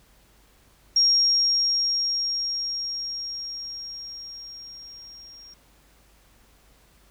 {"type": "tone with level ramp", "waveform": "sine", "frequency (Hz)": 5580, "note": "F8", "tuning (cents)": -2, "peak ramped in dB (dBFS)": [-15, -44], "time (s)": [0.96, 5.54], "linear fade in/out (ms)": 5, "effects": ["added 50 Hz sine -59 dBFS peak until 7.1 s", "pink hiss -59 dBFS RMS until 7.1 s"]}